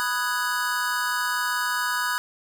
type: chord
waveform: square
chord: G# minor seventh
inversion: first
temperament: equal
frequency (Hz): 987.8 / 1244.5 / 1480 / 1661.2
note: B5 / D#6 / F#6 / G#6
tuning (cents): 0 / 0 / 0 / 0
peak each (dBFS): -30 / -31 / -29 / -30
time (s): 0-2.18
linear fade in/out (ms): 0
effects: none